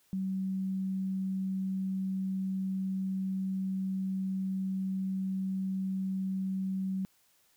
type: tone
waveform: sine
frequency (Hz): 190.3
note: F#3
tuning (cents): +49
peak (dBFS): -30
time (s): 0.13-7.05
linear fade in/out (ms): 0
effects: white hiss -68 dBFS RMS until 7.56 s